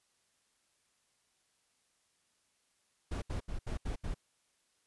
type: noise bursts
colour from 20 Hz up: brown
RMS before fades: -36 dBFS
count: 6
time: 3.11-4.145 s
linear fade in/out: 10 ms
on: 110 ms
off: 75 ms
effects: white hiss -75 dBFS RMS until 4.86 s + resampled to 24000 Hz